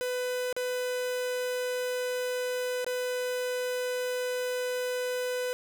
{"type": "tone with dropouts", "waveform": "45% pulse", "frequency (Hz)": 499.7, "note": "B4", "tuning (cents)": 20, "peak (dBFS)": -29, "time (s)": [0.01, 5.53], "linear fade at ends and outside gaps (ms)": 0, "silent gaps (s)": [[0.527, 0.565], [2.845, 2.865]], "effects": []}